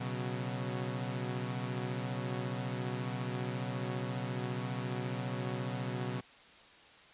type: chord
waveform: sawtooth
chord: B suspended second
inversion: none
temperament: equal with one note detuned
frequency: 123.97 / 138.59 / 185 Hz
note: B2 / C#3 / F#3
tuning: +7 / 0 / 0 cents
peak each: -33 / -37 / -37 dBFS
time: 0-6.21 s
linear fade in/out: 10 ms
effects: white hiss -57 dBFS RMS until 7.13 s + resampled to 8000 Hz